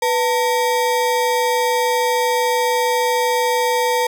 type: ring-modulated tone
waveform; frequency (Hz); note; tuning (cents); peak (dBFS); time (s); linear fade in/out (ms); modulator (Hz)
square; 698.5; F5; 0; -13; 0.02-4.07; 5; 205
effects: none